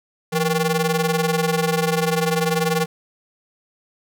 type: ring-modulated tone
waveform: sawtooth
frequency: 318.4 Hz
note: D#4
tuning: 40 cents sharp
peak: -11 dBFS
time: 0.32-2.86 s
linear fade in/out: 20 ms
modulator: 149 Hz
effects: none